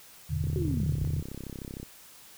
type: chord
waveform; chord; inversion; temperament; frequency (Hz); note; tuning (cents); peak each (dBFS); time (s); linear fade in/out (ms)
sine; E minor seventh; none; just; 82.41 / 98.89 / 123.61 / 148.33; E2 / G2 / B2 / D3; 0 / +16 / +2 / +18; -31 / -37 / -35 / -31; 0.29-1.22; 20
type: click train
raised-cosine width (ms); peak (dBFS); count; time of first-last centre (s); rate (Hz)
3; -26; 47; 0.44-1.83; 33.1
type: linear sweep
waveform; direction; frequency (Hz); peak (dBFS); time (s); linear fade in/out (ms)
sine; down; 384.1 to 35.51; -31; 0.56-1.05; 0
effects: white hiss -52 dBFS RMS until 2.37 s